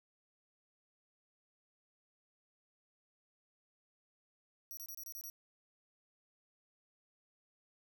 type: tone bursts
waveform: 5% pulse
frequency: 5760 Hz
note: F#8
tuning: 47 cents flat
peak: -39 dBFS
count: 7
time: 4.71-5.299 s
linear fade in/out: 0 ms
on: 61 ms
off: 27 ms
effects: none